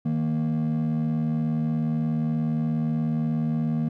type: tone pair together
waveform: triangle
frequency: 156.3 / 233.1 Hz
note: D#3 / A#3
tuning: +8 / 0 cents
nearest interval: perfect fifth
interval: 692 cents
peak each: -22 dBFS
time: 0.05-3.89 s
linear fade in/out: 10 ms
effects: tanh soft clip ceiling -17 dBFS